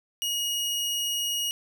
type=tone; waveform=sawtooth; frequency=2883 Hz; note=F#7; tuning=46 cents flat; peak=-23 dBFS; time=0.22-1.51 s; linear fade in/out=0 ms; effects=none